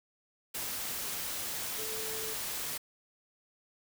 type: tone in noise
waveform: sine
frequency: 440 Hz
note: A4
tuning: in tune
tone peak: -42 dBFS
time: 1.78-2.34 s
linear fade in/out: 10 ms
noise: white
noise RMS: -37 dBFS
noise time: 0.54-2.78 s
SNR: -8 dB
effects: none